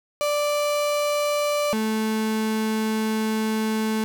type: tone pair in turn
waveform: 35% pulse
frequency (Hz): 587.3 / 218.6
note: D5 / A3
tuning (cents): 0 / -11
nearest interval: octave + perfect fourth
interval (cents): 1711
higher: first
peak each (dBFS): -19 / -20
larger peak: first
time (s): 0.21-1.73 / 1.73-4.04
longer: second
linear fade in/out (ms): 0
effects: none